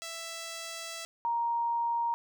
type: tone pair in turn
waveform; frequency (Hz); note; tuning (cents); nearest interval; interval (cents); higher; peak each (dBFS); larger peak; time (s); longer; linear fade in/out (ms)
5% pulse / sine; 662 / 936.2; E5 / A#5; +7 / +7; tritone; 600; second; -27; neither; 0.02-1.05 / 1.25-2.14; first; 0
effects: none